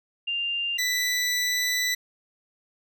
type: tone pair in turn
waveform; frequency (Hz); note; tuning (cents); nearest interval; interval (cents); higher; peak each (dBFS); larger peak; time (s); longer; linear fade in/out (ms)
sine / 20% pulse; 2794 / 1979.8; F7 / B6; 0 / +4; tritone; 596; first; -25 / -18; second; 0.27-0.78 / 0.78-1.95; second; 10
effects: none